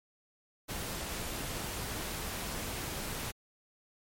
pink noise, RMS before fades -38 dBFS, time 0.68-3.32 s, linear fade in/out 20 ms, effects MP3 64 kbps

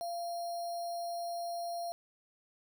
sine tone with sample-and-hold, 689 Hz, F5, 24 cents flat, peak -35 dBFS, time 0.01-1.92 s, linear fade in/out 0 ms, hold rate 4900 Hz, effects none

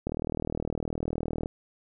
click train, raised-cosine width 2 ms, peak -17 dBFS, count 56, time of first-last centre 0.07-1.459 s, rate 39.6 Hz, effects none

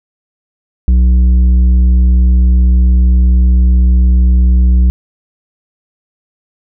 sine tone with tanh clipping, 61.74 Hz, B1, in tune, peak -6 dBFS, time 0.88-4.9 s, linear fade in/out 0 ms, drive 7 dB, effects none

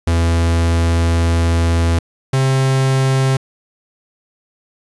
45% pulse tone pair in turn, 83.8 / 133.02 Hz, E2 / C3, +29 / +29 cents, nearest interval minor sixth, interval 800 cents, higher second, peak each -12 dBFS, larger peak neither, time 0.07-1.99 / 2.33-3.37 s, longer first, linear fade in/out 5 ms, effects resampled to 24000 Hz + 8-bit

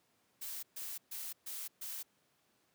blue noise bursts, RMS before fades -43 dBFS, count 5, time 0.41-2.03 s, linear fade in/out 10 ms, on 220 ms, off 130 ms, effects pink hiss -74 dBFS RMS until 2.74 s + high-pass 150 Hz 12 dB/octave

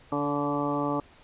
harmonic tone with a mistuned harmonic, 144.5 Hz, D3, 28 cents flat, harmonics 1 / 2 / 3 / 4 / 5 / 6 / 7 / 8, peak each -36 / -29 / -35 / -33 / -38 / -34 / -39 / -33 dBFS, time 0.12-1 s, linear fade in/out 2 ms, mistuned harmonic 3, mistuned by +16 cents, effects pink hiss -55 dBFS RMS until 1.23 s + resampled to 8000 Hz

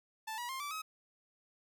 sawtooth tone with pitch steps, 880 / 965.2 / 1058.7 / 1161.2 / 1273.6 Hz, A5 / B5 / C6 / D6 / D#6, 0 / -40 / +20 / -20 / +40 cents, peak -35 dBFS, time 0.27-0.82 s, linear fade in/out 10 ms, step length 110 ms, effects none

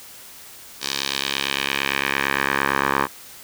10% pulse tone with band-pass filter sweep, 68.8 Hz, C#2, 12 cents flat, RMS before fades -23 dBFS, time 0.8-3.08 s, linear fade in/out 50 ms, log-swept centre 4700 to 1200 Hz, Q 1.7, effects white hiss -42 dBFS RMS until 3.43 s

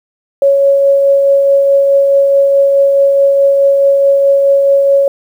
sine tone with tremolo, 555 Hz, C#5, 2 cents sharp, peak -4 dBFS, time 0.42-5.08 s, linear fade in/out 2 ms, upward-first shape triangle, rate 4.7 Hz, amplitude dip 30%, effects 7-bit

